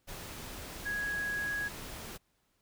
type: tone in noise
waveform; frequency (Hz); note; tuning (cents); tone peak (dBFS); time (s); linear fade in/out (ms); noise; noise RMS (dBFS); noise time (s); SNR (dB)
sine; 1661.2; G#6; 0; -32; 0.85-1.69; 20; pink; -44; 0.07-2.18; +9
effects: pink hiss -75 dBFS RMS until 2.61 s